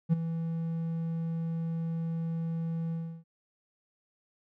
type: tone with ADSR envelope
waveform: triangle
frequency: 164.81 Hz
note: E3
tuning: in tune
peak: -16 dBFS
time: 0.09-3.24 s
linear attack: 38 ms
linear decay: 15 ms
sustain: -12 dB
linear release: 320 ms
effects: tanh soft clip ceiling -12 dBFS